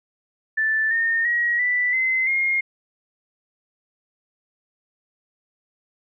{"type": "tone with pitch steps", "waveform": "sine", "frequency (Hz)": [1760, 1829.4, 1901.6, 1976.7, 2055, 2136], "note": ["A6", "A#6", "A#6", "B6", "C7", "C7"], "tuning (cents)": [0, -33, 34, 1, -32, 35], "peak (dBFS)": -18, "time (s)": [0.57, 2.61], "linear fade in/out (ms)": 10, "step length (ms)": 340, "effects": []}